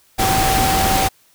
sine tone in noise, 770 Hz, G5, 31 cents flat, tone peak -17 dBFS, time 0.18-1.09 s, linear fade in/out 20 ms, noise pink, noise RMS -18 dBFS, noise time 0.18-1.09 s, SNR -2 dB, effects white hiss -55 dBFS RMS until 1.34 s

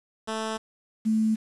10% pulse / sine tone pair in turn, 220.2 / 219.2 Hz, A3 / A3, +2 / -6 cents, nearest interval unison, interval 8 cents, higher first, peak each -20 dBFS, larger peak neither, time 0.27-0.58 / 1.05-1.36 s, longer neither, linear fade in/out 20 ms, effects resampled to 24000 Hz + 8-bit

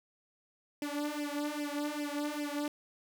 sawtooth tone with flanger, 293.6 Hz, D4, in tune, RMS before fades -36 dBFS, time 0.82-2.68 s, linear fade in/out 2 ms, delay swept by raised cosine 0.37 to 3.67 ms, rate 2.5 Hz, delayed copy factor +1, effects none

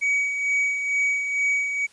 triangle tone with tremolo, 2264 Hz, C#7, 36 cents sharp, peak -17 dBFS, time 0.01-1.87 s, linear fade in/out 20 ms, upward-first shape sine, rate 2.2 Hz, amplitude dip 50%, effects white hiss -55 dBFS RMS until 1.92 s + resampled to 22050 Hz

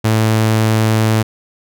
sawtooth tone, 110 Hz, A2, in tune, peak -7 dBFS, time 0.04-1.23 s, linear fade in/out 10 ms, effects none

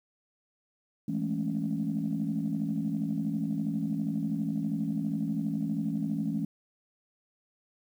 sine chord, A major seventh, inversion second, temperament equal, 164.81 / 207.7 / 220 / 277.2 Hz, E3 / G#3 / A3 / C#4, 0 / 0 / 0 / 0 cents, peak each -33 dBFS, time 1.08-6.45 s, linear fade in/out 5 ms, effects tanh soft clip ceiling -20 dBFS + 10-bit

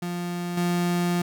35% pulse tone with level steps, 175.2 Hz, F3, 6 cents sharp, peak -26 / -20 dBFS, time 0.02-1.22 s, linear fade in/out 5 ms, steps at 0.57 s, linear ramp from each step 5 ms, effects none

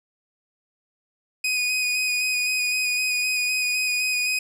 sawtooth tone with vibrato, 2489 Hz, D#7, in tune, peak -18 dBFS, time 1.44-4.39 s, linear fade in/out 5 ms, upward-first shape square, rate 3.9 Hz, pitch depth 14 cents each way, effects low-pass 12000 Hz 12 dB/octave + 10-bit

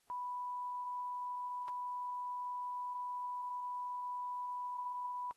sine tone with dropouts, 987.8 Hz, B5, in tune, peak -38 dBFS, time 0.1-5.31 s, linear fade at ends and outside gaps 0 ms, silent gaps 1.681-1.685 s, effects white hiss -75 dBFS RMS until 5.36 s + AAC 32 kbps

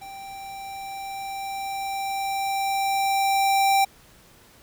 square tone with level ramp, 784 Hz, G5, in tune, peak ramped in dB -38 to -17 dBFS, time 0.01-3.85 s, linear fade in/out 10 ms, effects pink hiss -53 dBFS RMS until 4.62 s

